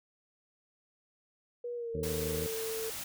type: tone with pitch glide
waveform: sine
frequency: 481.6 to 446.8 Hz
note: B4 to A4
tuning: -44 to +27 cents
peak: -35 dBFS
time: 1.64-2.9 s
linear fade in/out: 5 ms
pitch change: -129 cents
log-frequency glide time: 1.75-2.01 s
type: harmonic tone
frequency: 78.7 Hz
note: D#2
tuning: 20 cents sharp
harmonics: 1 / 2 / 3 / 4 / 5 / 6 / 7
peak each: -40 / -39 / -44 / -46 / -50 / -41 / -46 dBFS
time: 1.94-2.47 s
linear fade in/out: 10 ms
type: noise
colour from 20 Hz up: white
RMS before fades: -40 dBFS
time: 2.03-3.04 s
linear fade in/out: 5 ms
effects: none